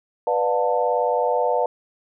sine chord, B half-diminished seventh, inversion none, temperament just, 493.9 / 592.7 / 711.2 / 889 Hz, B4 / D5 / F5 / A5, 0 / +16 / +31 / +18 cents, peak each -22 / -24 / -24 / -24 dBFS, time 0.27-1.66 s, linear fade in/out 2 ms, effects none

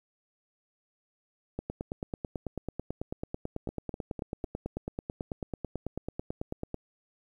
two click trains, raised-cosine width 2 ms, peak -20 / -23 dBFS, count 48 / 4, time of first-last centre 1.59-6.744 / 3.69-4.444 s, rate 9.12 / 3.98 Hz, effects 10-bit

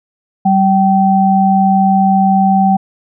sine tone pair together, 193 / 772 Hz, G3 / G5, -27 / -27 cents, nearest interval 2 octaves, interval 2400 cents, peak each -10 dBFS, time 0.45-2.77 s, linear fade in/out 10 ms, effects none

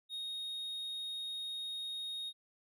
triangle tone, 3729 Hz, A#7, in tune, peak -37 dBFS, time 0.09-2.33 s, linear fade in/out 50 ms, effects none

